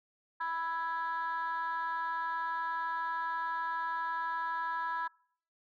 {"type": "chord", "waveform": "sine", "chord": "E major", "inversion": "second", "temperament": "equal", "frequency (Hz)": [987.8, 1318.5, 1661.2], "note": ["B5", "E6", "G#6"], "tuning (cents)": [0, 0, 0], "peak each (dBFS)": [-33, -39, -37], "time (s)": [0.4, 5.08], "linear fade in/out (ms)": 10, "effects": ["noise-tail reverb RT60 0.6 s tail -26 dB re dry", "tanh soft clip ceiling -27 dBFS"]}